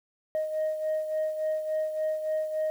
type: beating tone pair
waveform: sine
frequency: 622.3 / 625.8 Hz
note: D#5 / D#5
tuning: 0 / +10 cents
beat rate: 3.5 Hz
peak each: -26 / -33 dBFS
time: 0.35-2.7 s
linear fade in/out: 0 ms
effects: tanh soft clip ceiling -23 dBFS + 9-bit